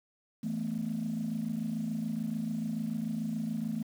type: chord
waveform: sine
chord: E suspended fourth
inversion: none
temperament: equal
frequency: 164.81 / 220 / 246.9 Hz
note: E3 / A3 / B3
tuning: 0 / 0 / 0 cents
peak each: -37 / -32 / -37 dBFS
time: 0.43-3.83 s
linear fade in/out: 10 ms
effects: tanh soft clip ceiling -25 dBFS + 9-bit

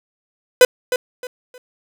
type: tone with echo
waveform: 45% pulse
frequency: 501 Hz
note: B4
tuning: 25 cents sharp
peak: -5 dBFS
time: 0.61-0.65 s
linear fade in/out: 2 ms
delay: 310 ms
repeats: 3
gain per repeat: -11 dB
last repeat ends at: 1.58 s
effects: none

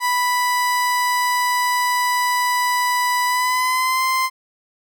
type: tone with pitch glide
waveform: 30% pulse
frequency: 987.8 to 1041.1 Hz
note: B5 to C6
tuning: 0 to -9 cents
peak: -14 dBFS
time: 0-4.3 s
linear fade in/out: 50 ms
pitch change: +91 cents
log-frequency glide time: 3.26-4.03 s
effects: none

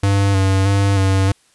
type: tone with vibrato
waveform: square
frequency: 97.7 Hz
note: G2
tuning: 5 cents flat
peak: -13 dBFS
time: 0.03-1.32 s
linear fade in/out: 5 ms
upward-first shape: square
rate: 1.6 Hz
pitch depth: 27 cents each way
effects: white hiss -56 dBFS RMS until 1.54 s + resampled to 24000 Hz

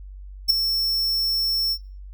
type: tone with ADSR envelope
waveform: square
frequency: 5400 Hz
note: E8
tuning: 41 cents sharp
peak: -11 dBFS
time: 0.48-1.78 s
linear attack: 24 ms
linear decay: 5 ms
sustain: -10 dB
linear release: 61 ms
effects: noise-tail reverb RT60 0.4 s tail -26 dB re dry + added 48 Hz sine -36 dBFS peak until 2.13 s

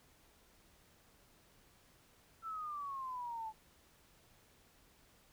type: exponential sweep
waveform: sine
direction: down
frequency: 1346 to 862 Hz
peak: -40 dBFS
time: 2.42-3.53 s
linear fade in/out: 50 ms
effects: pink hiss -67 dBFS RMS until 5.32 s

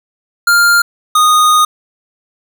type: tone pair in turn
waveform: square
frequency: 1400 / 1236.5 Hz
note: F6 / D#6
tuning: +4 / -11 cents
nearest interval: major second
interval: 215 cents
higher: first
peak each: -7 dBFS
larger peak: neither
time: 0.47-0.82 / 1.15-1.65 s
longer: second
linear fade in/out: 5 ms
effects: none

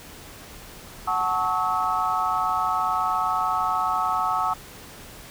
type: chord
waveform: sine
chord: F# minor seventh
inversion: none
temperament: equal with one note detuned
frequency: 740 / 880 / 1108.7 / 1288.4 Hz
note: F#5 / A5 / C#6 / E6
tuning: 0 / 0 / 0 / -40 cents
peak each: -27 / -28 / -27 / -25 dBFS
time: 1.07-4.54 s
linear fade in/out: 10 ms
effects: pink hiss -43 dBFS RMS until 5.3 s

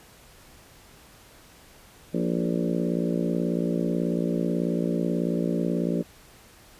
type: harmonic tone with a mistuned harmonic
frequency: 58.27 Hz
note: A#1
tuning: in tune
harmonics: 3 / 4 / 5 / 6 / 7 / 8 / 9 / 10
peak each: -27 / -29 / -31 / -33 / -34 / -35 / -36 / -37 dBFS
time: 2.13-6.03 s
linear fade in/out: 20 ms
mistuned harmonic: 6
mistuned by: -24 cents
effects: pink hiss -52 dBFS RMS until 6.79 s + resampled to 32000 Hz

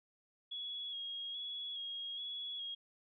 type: tone with vibrato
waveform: sine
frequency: 3322 Hz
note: G#7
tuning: in tune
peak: -40 dBFS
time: 0.51-2.75 s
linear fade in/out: 10 ms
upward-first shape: square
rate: 1.2 Hz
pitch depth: 25 cents each way
effects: none

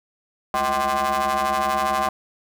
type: ring-modulated tone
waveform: 30% pulse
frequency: 138.59 Hz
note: C#3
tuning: in tune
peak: -14 dBFS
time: 0.54-2.09 s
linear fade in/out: 2 ms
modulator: 907 Hz
effects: 9-bit

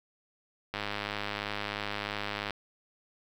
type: click train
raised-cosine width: 0.3 ms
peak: -17 dBFS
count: 183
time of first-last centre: 0.74-2.507 s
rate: 103 Hz
effects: 8-bit

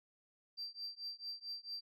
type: tone with tremolo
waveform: sine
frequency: 4699 Hz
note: D8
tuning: in tune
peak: -38 dBFS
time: 0.57-1.81 s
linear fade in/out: 20 ms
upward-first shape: triangle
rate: 4.5 Hz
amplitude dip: 100%
effects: tanh soft clip ceiling -37 dBFS

